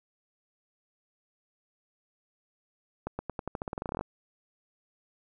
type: accelerating click train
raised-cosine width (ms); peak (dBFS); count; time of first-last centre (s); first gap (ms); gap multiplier
1; -19; 18; 3.07-4.01; 120; 0.89
effects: none